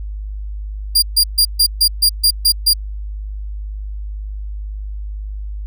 sawtooth tone bursts, 4791 Hz, D8, 34 cents sharp, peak -6 dBFS, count 9, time 0.95-2.736 s, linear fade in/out 10 ms, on 74 ms, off 140 ms, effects added 51 Hz sine -23 dBFS peak until 5.66 s

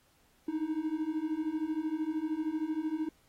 triangle beating tone pair, 305.3 / 318.3 Hz, D#4 / D#4, -33 / +39 cents, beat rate 13 Hz, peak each -33 / -31 dBFS, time 0.48-3.09 s, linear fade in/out 5 ms, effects pink hiss -68 dBFS RMS until 3.28 s + AAC 48 kbps

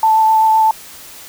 sine tone with vibrato, 880 Hz, A5, in tune, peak -8 dBFS, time 0.03-0.71 s, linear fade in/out 2 ms, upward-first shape triangle, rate 7.8 Hz, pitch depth 15 cents each way, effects white hiss -36 dBFS RMS until 1.28 s

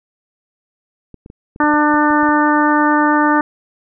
clicks, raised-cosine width 3 ms, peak -22 dBFS, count 10, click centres 1.143 / 1.261 / 1.301 / 1.561 / 1.637 / 1.739 / 1.942 / 2.105 / 2.232 / 2.29 s
harmonic tone, 298.5 Hz, D4, 28 cents sharp, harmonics 1 / 2 / 3 / 4 / 5 / 6, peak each -14 / -22 / -16 / -18 / -20 / -22 dBFS, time 1.6-3.41 s, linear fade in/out 2 ms
effects none

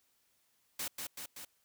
white noise with echo, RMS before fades -38 dBFS, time 0.79-0.88 s, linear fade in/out 5 ms, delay 190 ms, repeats 3, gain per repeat -3 dB, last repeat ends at 1.45 s, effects white hiss -74 dBFS RMS until 1.64 s

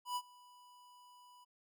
square tone with ADSR envelope, 986 Hz, B5, 3 cents flat, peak -35 dBFS, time 0.05-1.45 s, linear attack 110 ms, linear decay 56 ms, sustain -24 dB, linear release 18 ms, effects none

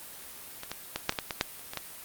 clicks, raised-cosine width 0.2 ms, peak -20 / -16 / -12 / -6 / -21 / -11 / -14 / -7 / -30 / -19 / -14 dBFS, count 11, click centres 0.634 / 0.716 / 0.96 / 1.094 / 1.124 / 1.188 / 1.308 / 1.411 / 1.594 / 1.735 / 1.773 s, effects white hiss -45 dBFS RMS until 2.04 s + Opus 32 kbps

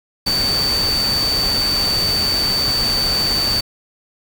sine tone in noise, 4568 Hz, D8, 49 cents flat, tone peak -16 dBFS, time 0.26-3.61 s, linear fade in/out 10 ms, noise pink, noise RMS -24 dBFS, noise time 0.26-3.61 s, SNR +5 dB, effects none

